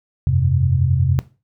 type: chord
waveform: sine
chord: F suspended second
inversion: none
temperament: equal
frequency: 87.31 / 98 / 130.81 Hz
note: F2 / G2 / C3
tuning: 0 / 0 / 0 cents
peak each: -18 / -21 / -16 dBFS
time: 0.27-1.19 s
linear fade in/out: 0 ms
effects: noise-tail reverb RT60 0.3 s tail -17 dB re dry